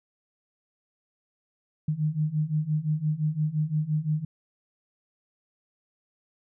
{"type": "beating tone pair", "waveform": "sine", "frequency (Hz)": [150.2, 156], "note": ["D3", "D#3"], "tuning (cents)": [39, 5], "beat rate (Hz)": 5.8, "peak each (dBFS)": [-28, -26], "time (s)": [1.88, 4.25], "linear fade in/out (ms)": 5, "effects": []}